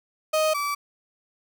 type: tone pair in turn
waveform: 35% pulse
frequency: 624 / 1155 Hz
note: D#5 / D6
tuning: +5 / -29 cents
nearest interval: major seventh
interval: 1066 cents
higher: second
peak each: -18 / -23 dBFS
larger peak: first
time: 0.33-0.54 / 0.54-0.75 s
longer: neither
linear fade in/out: 10 ms
effects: none